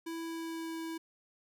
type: tone with pitch glide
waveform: square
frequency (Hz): 330 to 326.8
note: E4 to E4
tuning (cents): +2 to -15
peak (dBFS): -38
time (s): 0.06-0.98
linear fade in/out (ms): 10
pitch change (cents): -17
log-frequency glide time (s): 0.23-0.78
effects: none